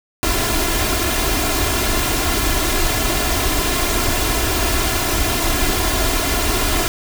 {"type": "noise with comb filter", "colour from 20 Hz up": "pink", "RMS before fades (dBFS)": -18, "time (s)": [0.23, 6.88], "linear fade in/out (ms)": 0, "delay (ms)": 2.9, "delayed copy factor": 0.65, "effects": []}